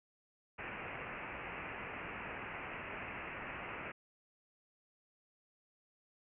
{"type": "low-pass noise", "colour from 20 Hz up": "white", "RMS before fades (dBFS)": -45, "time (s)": [0.58, 3.92], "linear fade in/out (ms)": 10, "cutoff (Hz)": 2700, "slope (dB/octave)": 96, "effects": []}